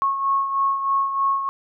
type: beating tone pair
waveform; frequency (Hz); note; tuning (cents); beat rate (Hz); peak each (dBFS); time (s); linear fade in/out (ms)
sine; 1095 / 1098.2; C#6 / C#6; -22 / -17; 3.2; -19 / -27; 0.02-1.49; 0
effects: none